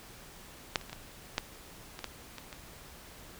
clicks, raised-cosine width 0.2 ms, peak -9 / -30 / -27 / -23 / -11 / -24 / -18 / -24 / -26 dBFS, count 9, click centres 0.758 / 0.813 / 0.896 / 0.93 / 1.381 / 1.991 / 2.043 / 2.383 / 2.528 s, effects pink hiss -51 dBFS RMS until 3.39 s

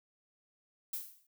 violet noise with exponential decay, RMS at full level -35 dBFS, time 0.93-1.27 s, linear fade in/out 5 ms, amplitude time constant 73 ms, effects none

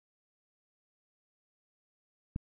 click, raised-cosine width 5 ms, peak -22 dBFS, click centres 2.361 s, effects none

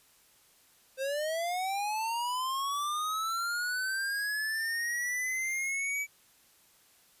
square linear sweep, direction up, 520 to 2300 Hz, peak -31 dBFS, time 0.97-6.07 s, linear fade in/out 50 ms, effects white hiss -63 dBFS RMS until 7.2 s + resampled to 32000 Hz

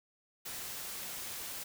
white noise, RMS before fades -42 dBFS, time 0.45-1.64 s, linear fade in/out 10 ms, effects none

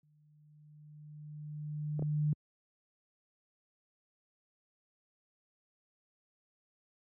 sine tone with exponential growth, 150 Hz, D3, 37 cents sharp, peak -26 dBFS, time 0.03-2.33 s, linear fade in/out 2 ms, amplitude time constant 500 ms
clicks, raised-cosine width 2 ms, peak -26 dBFS, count 2, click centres 1.994 / 2.024 s
effects high-pass 80 Hz 12 dB/octave

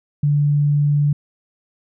sine tone, 145.8 Hz, D3, 12 cents flat, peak -13 dBFS, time 0.23-1.13 s, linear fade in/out 5 ms, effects none

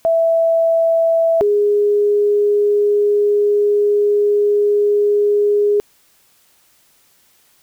sine tone pair in turn, 660 / 412.5 Hz, E5 / G#4, +2 / -12 cents, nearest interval minor sixth, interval 814 cents, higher first, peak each -11 dBFS, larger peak neither, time 0.05-1.41 / 1.41-5.8 s, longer second, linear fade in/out 0 ms, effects white hiss -55 dBFS RMS until 7.62 s

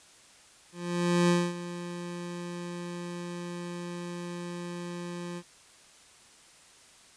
25% pulse tone with ADSR envelope, 174.61 Hz, F3, in tune, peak -17 dBFS, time 0.72-5.43 s, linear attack 570 ms, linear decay 240 ms, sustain -15 dB, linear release 56 ms, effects white hiss -56 dBFS RMS until 7.16 s + resampled to 22050 Hz

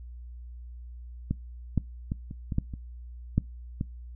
clicks, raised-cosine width 5 ms, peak -14 / -11 / -17 / -25 / -19 / -12 / -25 / -9 / -16 dBFS, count 9, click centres 1.31 / 1.777 / 2.119 / 2.311 / 2.522 / 2.584 / 2.738 / 3.38 / 3.811 s, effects noise-tail reverb RT60 0.2 s tail -23 dB re dry + added 60 Hz sine -40 dBFS peak until 4.15 s

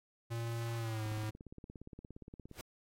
square tone with pitch glide, 116.2 to 107.79 Hz, A#2 to A2, -5 to -35 cents, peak -37 dBFS, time 0.3-1.31 s, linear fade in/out 20 ms, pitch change -130 cents, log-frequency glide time 0.77-1.04 s
click train, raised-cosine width 3 ms, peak -36 dBFS, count 26, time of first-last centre 1.06-2.513 s, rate 17.2 Hz
pink noise with exponential growth, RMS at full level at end -43 dBFS, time 2.49-2.61 s, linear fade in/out 1 ms, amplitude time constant 25 ms
effects AAC 48 kbps

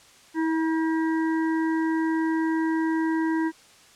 harmonic tone with a mistuned harmonic, 319.8 Hz, D#4, 48 cents sharp, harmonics 1 / 3 / 5 / 6, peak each -22 / -32 / -36 / -38 dBFS, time 0.34-3.52 s, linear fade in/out 50 ms, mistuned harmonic 1, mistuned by +16 cents, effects white hiss -53 dBFS RMS until 3.95 s + low-pass 8000 Hz 12 dB/octave

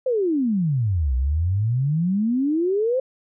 sine exponential two-way sweep, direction down then up, 534 to 61.1 to 534 Hz, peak -18 dBFS, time 0.06-3 s, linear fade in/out 5 ms, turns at 1.15 s, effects none

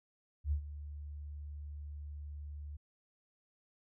sine tone with ADSR envelope, 73.42 Hz, D2, in tune, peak -28 dBFS, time 0.44-2.77 s, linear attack 77 ms, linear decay 90 ms, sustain -14 dB, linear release 10 ms, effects none

